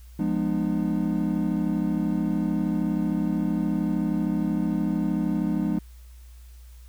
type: chord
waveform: triangle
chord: F half-diminished seventh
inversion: none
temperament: equal with one note detuned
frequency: 174.61 / 207.7 / 246.9 / 303.3 Hz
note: F3 / Ab3 / Cb4 / Eb4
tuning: 0 / 0 / 0 / -44 cents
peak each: -26 / -25 / -28 / -26 dBFS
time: 0.19-5.79 s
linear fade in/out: 5 ms
effects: added 60 Hz sine -43 dBFS peak until 6.88 s + white hiss -59 dBFS RMS until 6.88 s